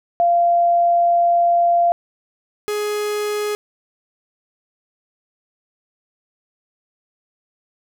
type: tone pair in turn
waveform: sine / 45% pulse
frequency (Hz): 691 / 418.1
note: F5 / G#4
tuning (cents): -19 / +12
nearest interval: major sixth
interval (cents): 869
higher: first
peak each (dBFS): -12 / -20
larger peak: first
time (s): 0.2-1.92 / 2.68-3.55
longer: first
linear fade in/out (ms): 0
effects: none

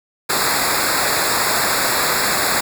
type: noise with comb filter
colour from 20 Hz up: pink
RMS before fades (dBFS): -18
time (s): 0.29-2.61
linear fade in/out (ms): 10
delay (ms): 0.33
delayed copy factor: -1
effects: none

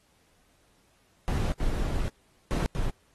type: noise bursts at uneven times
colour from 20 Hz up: brown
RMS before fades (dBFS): -27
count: 4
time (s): 1.28-1.52 / 1.6-2.08 / 2.51-2.66 / 2.75-2.9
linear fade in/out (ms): 0
effects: pink hiss -66 dBFS RMS until 3.14 s + AAC 32 kbps

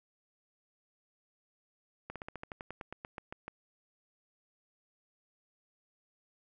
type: slowing click train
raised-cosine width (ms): 0.5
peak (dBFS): -26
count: 15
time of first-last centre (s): 2.1-3.48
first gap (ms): 57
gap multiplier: 1.08
effects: none

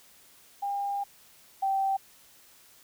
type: tone pair in turn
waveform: sine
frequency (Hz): 803 / 777.9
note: G5 / G5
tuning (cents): +41 / -14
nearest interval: minor second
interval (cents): 55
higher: first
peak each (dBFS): -28 / -24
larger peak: second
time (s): 0.62-1.04 / 1.62-1.97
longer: first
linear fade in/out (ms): 10
effects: white hiss -57 dBFS RMS until 2.83 s

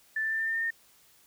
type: tone with pitch steps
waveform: sine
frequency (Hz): 1760 / 1771.2 / 1782.5 / 1793.9 / 1805.3 / 1816.8 / 1828.4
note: A6 / A6 / A6 / A6 / A6 / A#6 / A#6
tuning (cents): 0 / +11 / +22 / +33 / +44 / -45 / -34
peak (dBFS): -27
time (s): 0.16-0.706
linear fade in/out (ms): 5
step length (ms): 78
effects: white hiss -61 dBFS RMS until 1.26 s

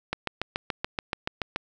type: click train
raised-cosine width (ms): 0.3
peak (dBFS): -11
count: 11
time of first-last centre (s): 0.13-1.561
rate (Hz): 6.99
effects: none

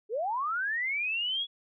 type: linear sweep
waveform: sine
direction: up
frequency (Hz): 392 to 3395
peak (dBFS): -28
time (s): 0.09-1.47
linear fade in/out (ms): 50
effects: none

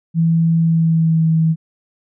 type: tone with pitch glide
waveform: sine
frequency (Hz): 164.81 to 161.23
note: E3 to E3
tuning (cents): 0 to -38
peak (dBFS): -11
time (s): 0.14-1.56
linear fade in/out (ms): 50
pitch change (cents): -38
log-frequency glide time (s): 0.59-1.26
effects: none

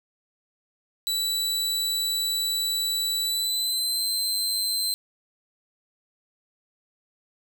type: tone with pitch glide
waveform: sawtooth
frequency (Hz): 3950 to 4101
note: B7 to C8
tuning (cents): 0 to -36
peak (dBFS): -21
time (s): 1.07-4.94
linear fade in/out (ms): 0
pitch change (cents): +64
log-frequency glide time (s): 3.23-4.02
effects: none

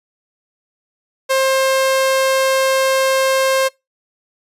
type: tone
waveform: sawtooth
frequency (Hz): 531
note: C5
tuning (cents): +25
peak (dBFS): -9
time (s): 1.29-3.69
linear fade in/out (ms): 20
effects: noise-tail reverb RT60 0.2 s tail -24 dB re dry + resampled to 32000 Hz

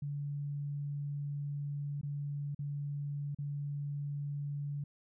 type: tone with dropouts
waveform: sine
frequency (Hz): 143.8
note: D3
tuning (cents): -36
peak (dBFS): -35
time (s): 0.02-4.84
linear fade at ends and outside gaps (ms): 5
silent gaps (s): 2.013-2.031 / 2.548-2.59 / 3.348-3.386
effects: none

